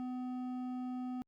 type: tone with hard clipping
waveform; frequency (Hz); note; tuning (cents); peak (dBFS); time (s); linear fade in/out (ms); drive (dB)
sine; 252; B3; +35; -39; 0-1.22; 0; 8
effects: Opus 48 kbps